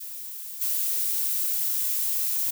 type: noise with level steps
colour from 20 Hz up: violet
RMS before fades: -37 / -26 dBFS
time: 0-2.51 s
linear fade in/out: 10 ms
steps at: 0.61 s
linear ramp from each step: 5 ms
effects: none